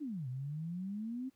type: exponential two-way sweep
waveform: sine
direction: down then up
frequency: 319.1 to 123.47 to 268.1 Hz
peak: -37 dBFS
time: 0-1.3 s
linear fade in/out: 20 ms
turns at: 0.28 s
effects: pink hiss -75 dBFS RMS until 1.35 s + high-pass 60 Hz 12 dB/octave